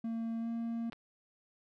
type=tone with pitch glide; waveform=triangle; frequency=227.9 to 230.9 Hz; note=A#3 to A#3; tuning=-39 to -16 cents; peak=-32 dBFS; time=0.04-0.9 s; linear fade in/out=5 ms; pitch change=+23 cents; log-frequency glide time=0.39-0.48 s
type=clicks; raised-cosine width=0.3 ms; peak=-32 dBFS; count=2; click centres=0.923 / 0.93 s
effects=none